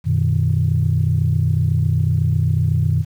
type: tone cluster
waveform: sine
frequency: 91.3 / 119.3 / 153.3 Hz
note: F#2 / A#2 / D#3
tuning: -23 / +41 / -25 cents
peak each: -18 dBFS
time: 0.04-3.05 s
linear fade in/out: 50 ms
effects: tanh soft clip ceiling -6 dBFS + 8-bit